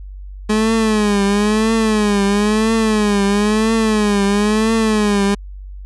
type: tone with vibrato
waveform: 30% pulse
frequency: 211.7 Hz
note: G#3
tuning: 33 cents sharp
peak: -10 dBFS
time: 0.49-5.35 s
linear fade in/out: 10 ms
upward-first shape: triangle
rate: 1 Hz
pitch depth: 120 cents each way
effects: added 48 Hz sine -29 dBFS peak until 5.85 s + resampled to 24000 Hz